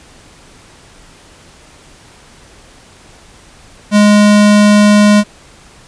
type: tone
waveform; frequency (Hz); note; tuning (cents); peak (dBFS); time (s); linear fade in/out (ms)
square; 207.7; G#3; 0; -5; 3.91-5.24; 50
effects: pink hiss -41 dBFS RMS until 5.87 s + resampled to 22050 Hz